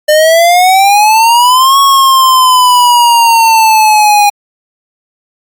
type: exponential two-way sweep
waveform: square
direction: up then down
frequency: 600 to 1108.7 to 817 Hz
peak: -4 dBFS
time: 0.08-4.3 s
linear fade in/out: 10 ms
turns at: 1.79 s
effects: AAC 64 kbps